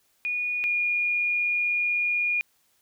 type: tone pair in turn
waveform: sine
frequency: 2453 / 2432 Hz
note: D#7 / D#7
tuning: -25 / -40 cents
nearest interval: unison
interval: 15 cents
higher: first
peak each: -25 / -22 dBFS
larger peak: second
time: 0.25-0.64 / 0.64-2.41 s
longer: second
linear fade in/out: 0 ms
effects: white hiss -67 dBFS RMS until 2.81 s